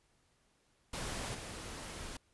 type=noise with level steps; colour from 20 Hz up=pink; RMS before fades=-40 / -45 dBFS; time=0.93-2.17 s; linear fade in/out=5 ms; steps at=1.34 s; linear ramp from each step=10 ms; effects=pink hiss -73 dBFS RMS until 2.33 s + resampled to 24000 Hz